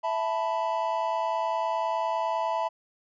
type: chord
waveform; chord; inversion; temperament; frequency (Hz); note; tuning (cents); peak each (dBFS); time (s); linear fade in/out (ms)
triangle; E suspended fourth; none; just; 659.3 / 879 / 988.9; E5 / A5 / B5; 0 / -2 / +2; -28; 0.03-2.69; 20
effects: resampled to 16000 Hz